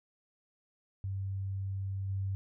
sine tone with level steps, 97 Hz, G2, 18 cents flat, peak -33 / -31 dBFS, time 1.04-2.35 s, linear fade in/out 0 ms, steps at 2.08 s, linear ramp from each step 20 ms, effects none

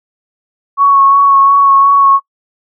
sine tone with vibrato, 1108.7 Hz, C#6, in tune, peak -4 dBFS, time 0.77-2.2 s, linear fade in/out 50 ms, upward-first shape sine, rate 2.8 Hz, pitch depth 18 cents each way, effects noise-tail reverb RT60 0.1 s tail -23 dB re dry

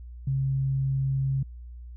sine tone, 134.9 Hz, C#3, 47 cents flat, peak -23 dBFS, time 0.27-1.43 s, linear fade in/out 5 ms, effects added 60 Hz sine -39 dBFS peak until 1.96 s

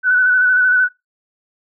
sine tone with vibrato, 1493 Hz, F#6, 15 cents sharp, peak -10 dBFS, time 0.03-0.89 s, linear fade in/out 50 ms, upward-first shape square, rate 13 Hz, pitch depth 25 cents each way, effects noise-tail reverb RT60 0.2 s tail -24 dB re dry

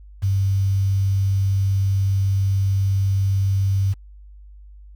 sine tone with quantisation, 97.4 Hz, G2, 11 cents flat, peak -16 dBFS, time 0.22-3.94 s, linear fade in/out 20 ms, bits 7, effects added 50 Hz sine -40 dBFS peak until 4.95 s

